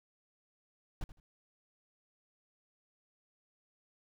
brown noise with echo, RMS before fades -36 dBFS, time 1.01-1.04 s, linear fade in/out 2 ms, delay 80 ms, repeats 2, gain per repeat -14 dB, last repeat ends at 1.2 s, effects none

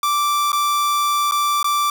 45% pulse tone with dropouts, 1170 Hz, D6, 7 cents flat, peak -16 dBFS, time 0.03-1.9 s, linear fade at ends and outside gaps 2 ms, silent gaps 0.519-0.529 / 1.312-1.32 / 1.629-1.643 s, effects none

